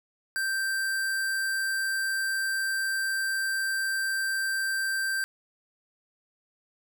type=tone; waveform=square; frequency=1568 Hz; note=G6; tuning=in tune; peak=-27 dBFS; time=0.36-5.24 s; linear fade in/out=0 ms; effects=none